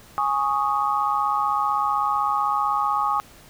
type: chord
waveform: sine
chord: Ab suspended fourth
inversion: none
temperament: equal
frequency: 830.6 / 1108.7 / 1244.5 Hz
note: Ab5 / Db6 / Eb6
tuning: 0 / 0 / 0 cents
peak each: -24 dBFS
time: 0.18-3.2 s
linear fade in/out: 0 ms
effects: pink hiss -49 dBFS RMS until 3.49 s